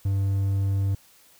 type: tone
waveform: triangle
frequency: 98 Hz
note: G2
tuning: in tune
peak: -19 dBFS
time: 0.05-0.95 s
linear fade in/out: 5 ms
effects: white hiss -56 dBFS RMS until 1.39 s